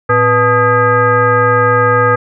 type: tone with frequency modulation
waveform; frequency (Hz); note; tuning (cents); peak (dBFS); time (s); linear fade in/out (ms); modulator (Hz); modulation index
sine; 867; A5; -26; -7; 0.09-2.16; 10; 377; 2
effects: none